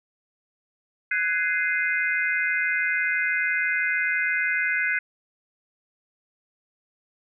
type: chord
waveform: sine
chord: Ab dominant seventh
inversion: third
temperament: just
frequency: 1495.1 / 1661.2 / 2077 / 2492 Hz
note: Gb6 / Ab6 / C7 / Eb7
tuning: +18 / 0 / -13 / +2 cents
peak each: -26 / -29 / -25 / -31 dBFS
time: 1.11-4.99 s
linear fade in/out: 5 ms
effects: none